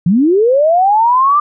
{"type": "linear sweep", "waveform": "sine", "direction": "up", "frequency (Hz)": [157.2, 1200], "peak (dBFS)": -7, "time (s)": [0.06, 1.4], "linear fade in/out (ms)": 5, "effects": []}